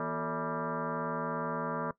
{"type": "tone with frequency modulation", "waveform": "sine", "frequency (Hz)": 367.2, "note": "F#4", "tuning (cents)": -13, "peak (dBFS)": -31, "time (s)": [0, 1.91], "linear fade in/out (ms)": 2, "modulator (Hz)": 203, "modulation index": 5.1, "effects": ["noise-tail reverb RT60 0.1 s tail -18 dB re dry"]}